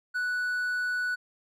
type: tone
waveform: triangle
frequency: 1480 Hz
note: F#6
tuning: in tune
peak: -25 dBFS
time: 0.14-1.16 s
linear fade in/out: 20 ms
effects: none